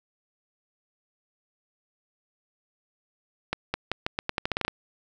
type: accelerating click train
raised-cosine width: 0.3 ms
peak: -10 dBFS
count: 13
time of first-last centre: 3.53-4.681 s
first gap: 210 ms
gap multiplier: 0.84
effects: none